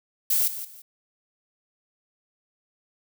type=noise with echo; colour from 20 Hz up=violet; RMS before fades=-22 dBFS; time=0.3-0.48 s; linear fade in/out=5 ms; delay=170 ms; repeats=2; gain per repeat=-12 dB; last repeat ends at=0.82 s; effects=none